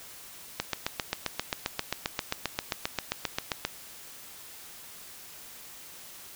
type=click train; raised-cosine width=0.2 ms; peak=-10 dBFS; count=24; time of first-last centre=0.6-3.65 s; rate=7.54 Hz; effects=white hiss -47 dBFS RMS until 6.35 s